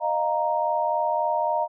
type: chord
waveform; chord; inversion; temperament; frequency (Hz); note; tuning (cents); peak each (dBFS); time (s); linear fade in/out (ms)
sine; Eb suspended second; none; equal with one note detuned; 614.8 / 698.5 / 932.3; Eb5 / F5 / Bb5; -21 / 0 / 0; -26 / -27 / -24; 0-1.68; 50
effects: none